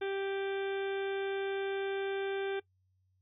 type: harmonic tone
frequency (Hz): 392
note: G4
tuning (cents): 0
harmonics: 1 / 2 / 3 / 4 / 5 / 6 / 7 / 8 / 9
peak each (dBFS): -33 / -43 / -53 / -43 / -54 / -49 / -56 / -53 / -51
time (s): 0.01-2.6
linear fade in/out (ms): 10
effects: noise-tail reverb RT60 0.1 s tail -20 dB re dry + added 93 Hz sine -70 dBFS peak until 3.21 s